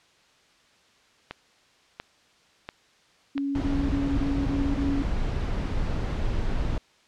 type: click train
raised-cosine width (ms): 0.3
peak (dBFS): -18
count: 4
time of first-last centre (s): 1.31-3.379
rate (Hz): 1.45
type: tone bursts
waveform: sine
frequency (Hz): 279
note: C#4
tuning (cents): +11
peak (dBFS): -25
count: 6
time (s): 3.35-5.03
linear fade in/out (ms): 10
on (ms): 260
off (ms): 24
type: noise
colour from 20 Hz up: brown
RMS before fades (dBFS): -27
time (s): 3.55-6.78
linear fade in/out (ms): 2
effects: white hiss -60 dBFS RMS until 7.07 s + low-pass 5000 Hz 12 dB/octave